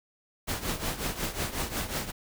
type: noise with tremolo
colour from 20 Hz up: pink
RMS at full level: -29 dBFS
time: 0.47-2.12 s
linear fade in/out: 20 ms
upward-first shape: triangle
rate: 5.5 Hz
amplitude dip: 80%
effects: none